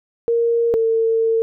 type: tone pair in turn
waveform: sine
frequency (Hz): 466.2 / 451.6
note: A#4 / A4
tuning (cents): 0 / +45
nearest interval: minor second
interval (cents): 55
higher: first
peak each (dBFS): -14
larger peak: neither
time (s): 0.28-0.74 / 0.74-1.42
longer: second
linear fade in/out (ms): 0
effects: none